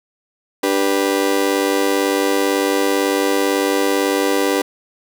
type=chord; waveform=35% pulse; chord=G major; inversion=second; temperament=just; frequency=294 / 392 / 490 Hz; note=D4 / G4 / B4; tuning=+2 / 0 / -14 cents; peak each=-18 dBFS; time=0.63-4.62 s; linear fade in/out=5 ms; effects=none